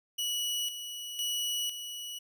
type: tone with tremolo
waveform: sawtooth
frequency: 2935 Hz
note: F#7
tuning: 15 cents flat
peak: -27 dBFS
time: 0.18-2.19 s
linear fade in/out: 10 ms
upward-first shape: square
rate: 0.99 Hz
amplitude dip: 60%
effects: none